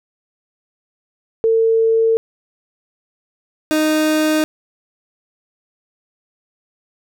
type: tone pair in turn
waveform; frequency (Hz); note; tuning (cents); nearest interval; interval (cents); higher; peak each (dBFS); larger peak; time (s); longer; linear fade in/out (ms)
sine / 30% pulse; 450.2 / 309.5; A4 / D#4; +40 / -9; tritone; 649; first; -11; neither; 1.44-2.17 / 3.71-4.44; neither; 0
effects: none